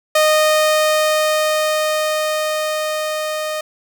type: tone with level ramp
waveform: sawtooth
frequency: 617 Hz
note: D#5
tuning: 15 cents flat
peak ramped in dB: -7 to -17 dBFS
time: 0.15-3.61 s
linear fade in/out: 5 ms
effects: none

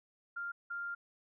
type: tone bursts at uneven times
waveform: sine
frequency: 1396.9 Hz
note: F6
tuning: in tune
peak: -37 dBFS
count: 2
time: 0.36-0.52 / 0.7-0.95 s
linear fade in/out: 10 ms
effects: none

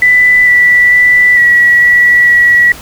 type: tone with pitch steps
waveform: sine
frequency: 1989 / 1962 / 1975 / 1932 / 1943 / 1932 Hz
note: B6 / B6 / B6 / B6 / B6 / B6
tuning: +12 / -12 / 0 / -39 / -29 / -39 cents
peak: -3 dBFS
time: 0.02-2.72 s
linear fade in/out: 2 ms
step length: 450 ms
effects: pink hiss -30 dBFS RMS until 2.81 s

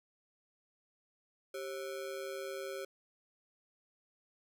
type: ring-modulated tone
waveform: square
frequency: 466.2 Hz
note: A#4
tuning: in tune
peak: -37 dBFS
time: 1.54-2.85 s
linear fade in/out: 5 ms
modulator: 74.9 Hz
effects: none

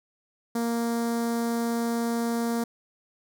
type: tone with notch filter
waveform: sawtooth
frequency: 233.1 Hz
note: A#3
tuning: in tune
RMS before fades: -27 dBFS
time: 0.55-2.64 s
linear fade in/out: 5 ms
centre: 2700 Hz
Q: 0.74
effects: none

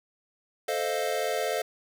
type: chord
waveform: square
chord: F dominant seventh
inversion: first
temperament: equal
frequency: 440 / 523.3 / 622.3 / 698.5 Hz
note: A4 / C5 / Eb5 / F5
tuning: 0 / 0 / 0 / 0 cents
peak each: -33 dBFS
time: 0.68-1.62 s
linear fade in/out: 5 ms
effects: none

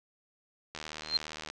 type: click train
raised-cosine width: 0.2 ms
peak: -22 dBFS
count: 59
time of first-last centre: 0.75-1.5 s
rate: 77.3 Hz
type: tone with exponential growth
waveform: sine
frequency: 4174 Hz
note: C8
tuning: 5 cents flat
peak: -20 dBFS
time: 1.02-1.17 s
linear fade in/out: 2 ms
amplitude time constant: 31 ms
effects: resampled to 22050 Hz

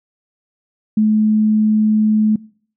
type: tone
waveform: sine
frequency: 215 Hz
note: A3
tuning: 40 cents flat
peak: -10 dBFS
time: 0.97-2.36 s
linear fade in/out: 5 ms
effects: noise-tail reverb RT60 0.5 s tail -23 dB re dry

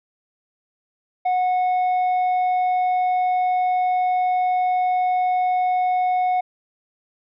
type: tone with tanh clipping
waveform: sine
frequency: 732 Hz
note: F#5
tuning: 19 cents flat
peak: -18 dBFS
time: 1.25-6.41 s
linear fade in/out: 10 ms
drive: 4 dB
effects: none

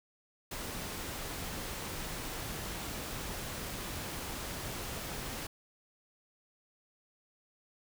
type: noise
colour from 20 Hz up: pink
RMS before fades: -40 dBFS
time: 0.51-5.47 s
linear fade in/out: 5 ms
effects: none

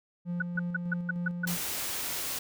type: tone with tremolo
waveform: triangle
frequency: 174.8 Hz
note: F3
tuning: 2 cents sharp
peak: -28 dBFS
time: 0.25-1.58 s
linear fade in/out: 50 ms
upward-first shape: square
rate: 3.3 Hz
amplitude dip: 30%
type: tone bursts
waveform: sine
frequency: 1480 Hz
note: F#6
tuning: in tune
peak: -26 dBFS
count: 7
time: 0.4-1.454 s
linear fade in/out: 5 ms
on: 22 ms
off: 150 ms
type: noise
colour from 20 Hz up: white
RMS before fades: -34 dBFS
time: 1.47-2.39 s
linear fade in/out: 5 ms
effects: none

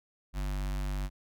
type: tone with notch filter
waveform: square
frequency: 48.73 Hz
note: G1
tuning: 10 cents flat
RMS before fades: -33 dBFS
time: 0.33-1.1 s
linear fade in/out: 50 ms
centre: 440 Hz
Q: 1.6
effects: none

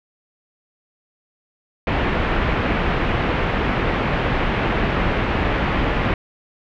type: low-pass noise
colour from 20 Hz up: pink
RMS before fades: -20 dBFS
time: 1.87-6.14 s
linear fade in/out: 2 ms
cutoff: 2700 Hz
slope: 24 dB/octave
effects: none

